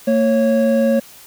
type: tone pair together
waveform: triangle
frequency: 227.5 / 550 Hz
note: A#3 / C#5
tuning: -42 / -14 cents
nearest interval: octave + minor third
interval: 1528 cents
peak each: -13 dBFS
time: 0.07-1 s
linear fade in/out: 10 ms
effects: white hiss -42 dBFS RMS until 1.26 s